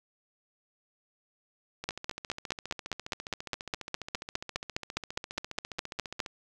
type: two click trains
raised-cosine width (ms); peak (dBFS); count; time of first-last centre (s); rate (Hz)
0.2; -13 / -21; 22 / 66; 1.89-6.202 / 1.84-6.262; 4.87 / 14.7
effects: none